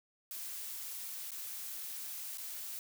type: noise with dropouts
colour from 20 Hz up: blue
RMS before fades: -43 dBFS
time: 0.31-2.79 s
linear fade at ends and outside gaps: 1 ms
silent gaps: 1.308-1.317 / 2.374-2.382 s
effects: none